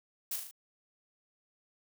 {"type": "noise with echo", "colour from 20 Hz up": "blue", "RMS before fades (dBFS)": -35, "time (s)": [0.31, 0.36], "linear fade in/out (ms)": 5, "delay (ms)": 38, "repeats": 4, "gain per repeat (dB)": -4, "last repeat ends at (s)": 0.512, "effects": []}